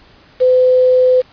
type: tone with quantisation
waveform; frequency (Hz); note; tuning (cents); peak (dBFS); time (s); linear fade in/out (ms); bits
sine; 508; B4; +49; -7; 0.4-1.22; 20; 5
effects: pink hiss -46 dBFS RMS until 1.32 s + resampled to 11025 Hz